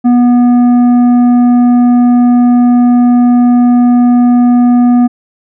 sine tone with tanh clipping, 243.6 Hz, B3, 24 cents flat, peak -5 dBFS, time 0.04-5.08 s, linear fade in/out 20 ms, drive 8 dB, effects none

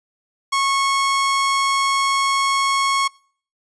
sawtooth tone, 1097 Hz, C#6, 18 cents flat, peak -13 dBFS, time 0.52-3.08 s, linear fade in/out 10 ms, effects noise-tail reverb RT60 0.5 s tail -25 dB re dry + resampled to 22050 Hz

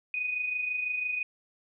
sine tone pair together, 2463 / 2489 Hz, D#7 / D#7, -18 / 0 cents, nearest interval unison, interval 18 cents, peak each -38 / -29 dBFS, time 0.14-1.23 s, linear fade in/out 2 ms, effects none

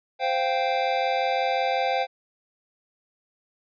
square chord, C suspended fourth, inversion none, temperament equal with one note detuned, 520.8 / 698.5 / 784 Hz, C5 / F5 / G5, -8 / 0 / 0 cents, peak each -28 / -28 / -26 dBFS, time 0.19-2.07 s, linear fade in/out 50 ms, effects resampled to 11025 Hz

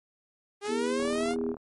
sawtooth exponential sweep, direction up, 400 to 725 Hz, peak -27 dBFS, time 0.61-1.36 s, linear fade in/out 50 ms
harmonic tone, 81.4 Hz, E2, 21 cents flat, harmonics 3 / 4 / 5, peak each -31 / -37 / -30 dBFS, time 0.67-1.56 s, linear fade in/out 50 ms
click train, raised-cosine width 1 ms, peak -28 dBFS, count 23, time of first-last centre 1-1.568 s, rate 38.7 Hz
effects MP3 48 kbps

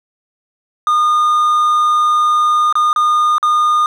triangle tone with dropouts, 1220 Hz, D#6, 34 cents flat, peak -8 dBFS, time 0.87-3.86 s, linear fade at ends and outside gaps 1 ms, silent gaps 2.726-2.754 / 2.93-2.961 / 3.382-3.428 s, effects none

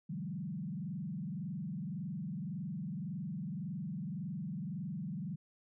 sine tone with frequency modulation, 174.61 Hz, F3, in tune, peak -37 dBFS, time 0.09-5.36 s, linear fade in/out 10 ms, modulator 21.8 Hz, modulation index 1.6, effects none

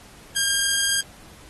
10% pulse tone, 1610 Hz, G6, 46 cents sharp, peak -12 dBFS, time 0.36-1.01 s, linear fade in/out 5 ms, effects pink hiss -48 dBFS RMS until 1.49 s + AAC 32 kbps

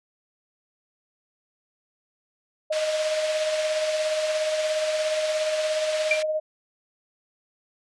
sine tone with tremolo, 620 Hz, D#5, 6 cents flat, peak -21 dBFS, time 2.7-6.4 s, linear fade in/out 10 ms, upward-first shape sine, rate 17 Hz, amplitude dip 40%
pink band-pass noise, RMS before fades -34 dBFS, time 2.72-6.23 s, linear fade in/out 10 ms, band 1700 to 5900 Hz, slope 12 dB/octave
sine tone with exponential decay, 2366 Hz, D7, 12 cents sharp, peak -15 dBFS, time 6.11-6.24 s, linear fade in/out 2 ms, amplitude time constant 28 ms
effects resampled to 24000 Hz

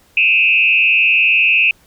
sine tone with frequency modulation, 2577 Hz, E7, 40 cents flat, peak -9 dBFS, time 0.17-1.71 s, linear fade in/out 2 ms, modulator 156 Hz, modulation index 1, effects pink hiss -52 dBFS RMS until 1.86 s

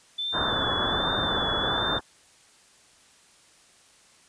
sine tone with vibrato, 3500 Hz, A7, 10 cents flat, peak -27 dBFS, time 0.18-1.99 s, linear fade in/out 10 ms, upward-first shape sine, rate 1.3 Hz, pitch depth 49 cents each way
white low-pass noise, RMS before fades -28 dBFS, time 0.32-2.01 s, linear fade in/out 50 ms, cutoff 1700 Hz, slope 96 dB/octave
effects white hiss -57 dBFS RMS until 4.28 s + resampled to 22050 Hz

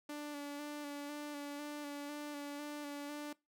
sawtooth tone with vibrato, 291.2 Hz, D4, 15 cents flat, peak -38 dBFS, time 0.09-3.33 s, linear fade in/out 5 ms, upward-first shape square, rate 2 Hz, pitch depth 22 cents each way, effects noise-tail reverb RT60 0.2 s tail -21 dB re dry

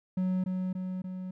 triangle tone with echo, 185 Hz, F#3, in tune, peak -24 dBFS, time 0.17-0.44 s, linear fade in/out 5 ms, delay 290 ms, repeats 3, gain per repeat -3 dB, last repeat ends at 1.31 s, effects none

